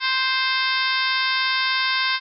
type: harmonic tone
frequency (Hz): 523.3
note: C5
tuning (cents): 0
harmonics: 2 / 3 / 4 / 5 / 6 / 7 / 8 / 9 / 10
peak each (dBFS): -26 / -25 / -26 / -29 / -32 / -27 / -33 / -29 / -32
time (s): 0-2.2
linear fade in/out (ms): 50
effects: none